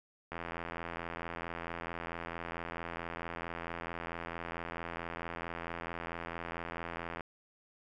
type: click train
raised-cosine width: 0.5 ms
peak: -24 dBFS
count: 583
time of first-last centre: 0.32-7.208 s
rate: 84.5 Hz
effects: none